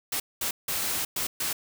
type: noise bursts at uneven times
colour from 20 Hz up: white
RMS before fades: -29 dBFS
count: 5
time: 0.12-0.2 / 0.41-0.51 / 0.68-1.05 / 1.16-1.27 / 1.4-1.53 s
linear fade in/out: 5 ms
effects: none